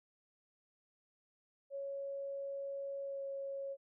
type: tone with pitch glide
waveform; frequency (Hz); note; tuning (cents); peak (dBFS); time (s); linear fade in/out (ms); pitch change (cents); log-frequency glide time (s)
sine; 554.4 to 549.9; C#5 to C#5; 0 to -14; -39; 1.7-3.77; 50; -14; 3.03-3.22
effects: none